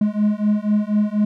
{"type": "beating tone pair", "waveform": "triangle", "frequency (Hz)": [207.7, 211.8], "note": ["G#3", "G#3"], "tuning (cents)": [0, 34], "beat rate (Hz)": 4.1, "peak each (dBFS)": -17, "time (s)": [0.01, 1.25], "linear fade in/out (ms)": 5, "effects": []}